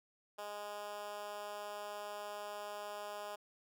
10% pulse tone with high-pass filter, 206.6 Hz, G#3, 9 cents flat, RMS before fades -45 dBFS, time 0.38-3.36 s, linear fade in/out 10 ms, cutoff 600 Hz, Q 1.7, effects none

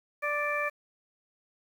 harmonic tone, 587.3 Hz, D5, in tune, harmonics 1 / 2 / 3 / 4, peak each -33 / -33 / -33 / -33 dBFS, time 0.22-0.7 s, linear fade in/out 20 ms, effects 9-bit

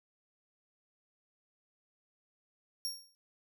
sawtooth tone with exponential decay, 5560 Hz, F8, 9 cents flat, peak -29 dBFS, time 2.85-3.15 s, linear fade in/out 0 ms, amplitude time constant 64 ms, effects none

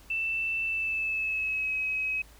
sine tone with pitch glide, 2662 to 2548 Hz, E7 to D#7, +16 to +41 cents, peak -27 dBFS, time 0.1-2.22 s, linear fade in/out 5 ms, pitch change -75 cents, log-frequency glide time 0.65-1.73 s, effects added 54 Hz sine -52 dBFS peak until 2.39 s + pink hiss -56 dBFS RMS until 2.39 s

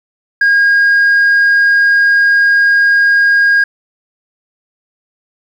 sine tone, 1628 Hz, G#6, 35 cents flat, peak -4 dBFS, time 0.41-3.64 s, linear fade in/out 5 ms, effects tanh soft clip ceiling -5 dBFS + 7-bit

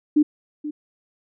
sine tone with echo, 299 Hz, D4, 31 cents sharp, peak -12 dBFS, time 0.16-0.23 s, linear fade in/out 10 ms, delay 480 ms, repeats 1, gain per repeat -14 dB, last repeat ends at 0.71 s, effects none

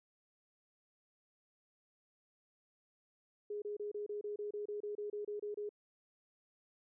sine tone bursts, 415.3 Hz, G#4, in tune, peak -38 dBFS, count 15, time 3.5-5.692 s, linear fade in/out 5 ms, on 120 ms, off 28 ms, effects none

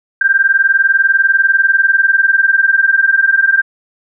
sine tone pair together, 1569.9 / 1590 Hz, G6 / G6, +2 / +24 cents, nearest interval unison, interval 22 cents, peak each -11 dBFS, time 0.21-3.62 s, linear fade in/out 5 ms, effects none

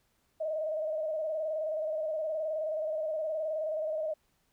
sine tone with vibrato, 625 Hz, D#5, 8 cents sharp, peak -30 dBFS, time 0.4-4.14 s, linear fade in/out 10 ms, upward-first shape square, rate 19 Hz, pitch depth 44 cents each way, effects pink hiss -73 dBFS RMS until 4.52 s

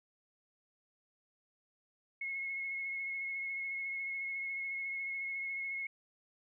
sine tone with vibrato, 2174 Hz, C#7, 34 cents flat, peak -36 dBFS, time 2.21-5.87 s, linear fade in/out 5 ms, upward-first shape sine, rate 14 Hz, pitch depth 17 cents each way, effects none

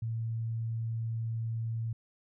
sine tone, 113.7 Hz, A#2, 43 cents flat, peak -31 dBFS, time 0.02-1.93 s, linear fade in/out 5 ms, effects none

